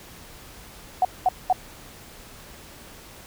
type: tone bursts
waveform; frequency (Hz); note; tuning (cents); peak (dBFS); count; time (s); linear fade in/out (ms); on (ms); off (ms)
sine; 740; F#5; 0; -15; 3; 1.02-1.527; 2; 29; 210
effects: pink hiss -45 dBFS RMS until 3.26 s